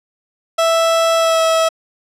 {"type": "tone with pitch glide", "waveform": "30% pulse", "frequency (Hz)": [659.3, 650.2], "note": ["E5", "E5"], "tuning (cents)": [0, -24], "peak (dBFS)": -9, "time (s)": [0.58, 1.69], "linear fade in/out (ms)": 10, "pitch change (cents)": -24, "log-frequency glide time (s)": [1.17, 1.41], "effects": ["low-pass 10000 Hz 12 dB/octave"]}